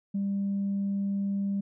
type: tone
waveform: sine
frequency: 198.5 Hz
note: G3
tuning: 22 cents sharp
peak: -25 dBFS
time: 0.14-1.61 s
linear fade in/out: 10 ms
effects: tanh soft clip ceiling -23 dBFS